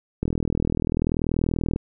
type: click train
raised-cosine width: 3 ms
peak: -10 dBFS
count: 63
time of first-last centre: 0.23-1.761 s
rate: 40.5 Hz
effects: none

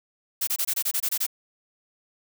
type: noise bursts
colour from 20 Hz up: blue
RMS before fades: -25 dBFS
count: 10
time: 0.41-1.266 s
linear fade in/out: 10 ms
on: 64 ms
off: 24 ms
effects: none

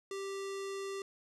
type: tone with low-pass filter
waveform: square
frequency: 392 Hz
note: G4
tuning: in tune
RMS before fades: -40 dBFS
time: 0.11-1.02 s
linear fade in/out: 2 ms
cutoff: 8000 Hz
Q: 1.3
effects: none

